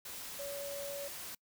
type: tone in noise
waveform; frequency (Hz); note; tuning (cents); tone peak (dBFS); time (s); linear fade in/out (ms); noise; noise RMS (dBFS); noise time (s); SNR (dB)
sine; 565; C#5; +33; -40; 0.39-1.08; 5; white; -45; 0.05-1.35; +2
effects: noise-tail reverb RT60 0.1 s tail -26 dB re dry